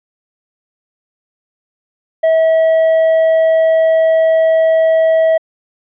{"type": "tone with hard clipping", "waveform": "sine", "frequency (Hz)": 646, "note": "E5", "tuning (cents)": -35, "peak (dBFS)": -9, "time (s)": [2.23, 5.38], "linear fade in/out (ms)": 10, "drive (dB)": 3, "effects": ["resampled to 8000 Hz"]}